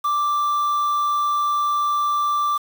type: tone with quantisation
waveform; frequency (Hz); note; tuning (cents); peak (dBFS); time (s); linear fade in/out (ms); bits
triangle; 1174.7; D6; 0; -16; 0.04-2.58; 10; 6
effects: none